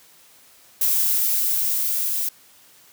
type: noise with level ramp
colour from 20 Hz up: violet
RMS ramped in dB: -19 to -24 dBFS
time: 0.81-2.29 s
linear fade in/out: 5 ms
effects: white hiss -52 dBFS RMS until 2.92 s + high-pass 80 Hz 12 dB/octave